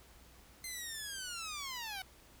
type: linear sweep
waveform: 10% pulse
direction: down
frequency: 2087 to 739 Hz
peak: -32 dBFS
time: 0.64-2.02 s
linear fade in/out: 2 ms
effects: added 60 Hz sine -63 dBFS peak until 2.4 s + pink hiss -61 dBFS RMS until 2.4 s